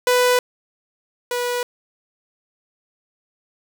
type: tone pair in turn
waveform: sawtooth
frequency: 496 / 488.6 Hz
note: B4 / B4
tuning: +7 / -19 cents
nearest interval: unison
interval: 26 cents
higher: first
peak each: -10 / -17 dBFS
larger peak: first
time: 0.07-0.39 / 1.31-1.63 s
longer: neither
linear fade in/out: 2 ms
effects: 8-bit